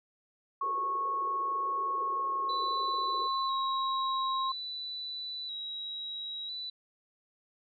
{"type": "tone with pitch glide", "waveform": "sine", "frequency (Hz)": [1100, 1060.7], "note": ["C#6", "C6"], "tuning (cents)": [-14, 23], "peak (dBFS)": -29, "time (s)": [0.61, 4.52], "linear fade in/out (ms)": 5, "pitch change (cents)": -63, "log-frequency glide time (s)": [1.84, 4.23]}
{"type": "band-pass noise", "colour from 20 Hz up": "pink", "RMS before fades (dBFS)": -46, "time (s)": [0.62, 3.29], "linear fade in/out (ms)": 20, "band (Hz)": [350, 520], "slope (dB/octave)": 96}
{"type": "tone with vibrato", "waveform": "sine", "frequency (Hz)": 3912, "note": "B7", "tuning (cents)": -17, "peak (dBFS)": -36, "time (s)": [2.49, 6.7], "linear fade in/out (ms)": 5, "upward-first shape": "square", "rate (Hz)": 0.5, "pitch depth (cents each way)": 28}
{"effects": []}